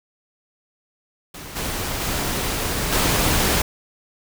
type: noise with level steps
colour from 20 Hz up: pink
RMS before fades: -36 / -26 / -24 / -19 dBFS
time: 1.34-3.62 s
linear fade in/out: 5 ms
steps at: 1.55 / 2 / 2.91 s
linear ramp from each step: 20 ms
effects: none